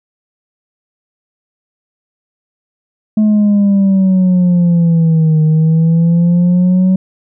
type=exponential two-way sweep; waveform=sine; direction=down then up; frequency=215.7 to 154.9 to 188.2 Hz; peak=-4 dBFS; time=3.17-6.96 s; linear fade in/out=5 ms; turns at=5.42 s; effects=tanh soft clip ceiling -6 dBFS